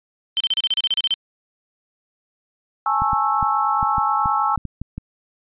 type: tone bursts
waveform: sine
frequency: 3106 Hz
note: G7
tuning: 17 cents flat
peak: -16 dBFS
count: 12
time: 0.37-1.14 s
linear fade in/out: 0 ms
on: 33 ms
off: 34 ms
type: chord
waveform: sine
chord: A major seventh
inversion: third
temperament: equal with one note detuned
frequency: 830.6 / 880 / 1095.4 / 1318.5 Hz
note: G#5 / A5 / C#6 / E6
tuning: 0 / 0 / -21 / 0 cents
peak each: -22 / -24 / -23 / -21 dBFS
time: 2.86-4.56 s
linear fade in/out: 2 ms
type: clicks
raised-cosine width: 5 ms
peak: -16 dBFS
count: 10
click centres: 3.02 / 3.132 / 3.428 / 3.829 / 3.982 / 4.258 / 4.577 / 4.653 / 4.816 / 4.98 s
effects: resampled to 8000 Hz